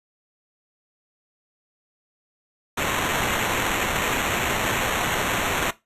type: noise with sample-and-hold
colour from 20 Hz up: blue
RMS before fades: -24 dBFS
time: 2.77-5.71 s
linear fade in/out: 10 ms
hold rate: 4900 Hz
effects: noise-tail reverb RT60 0.2 s tail -17 dB re dry + resampled to 32000 Hz